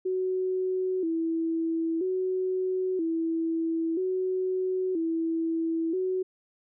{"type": "tone with vibrato", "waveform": "sine", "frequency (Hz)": 349.2, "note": "F4", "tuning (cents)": 0, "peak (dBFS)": -25, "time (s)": [0.05, 6.23], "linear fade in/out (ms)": 10, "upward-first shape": "square", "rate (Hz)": 0.51, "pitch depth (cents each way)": 110, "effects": []}